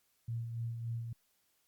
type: tone with tremolo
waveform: sine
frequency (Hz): 116.2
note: A#2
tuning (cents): -5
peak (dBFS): -34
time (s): 0.28-1.13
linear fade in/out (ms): 5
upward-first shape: sine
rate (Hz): 3.5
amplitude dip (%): 45
effects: white hiss -75 dBFS RMS until 1.67 s + Opus 48 kbps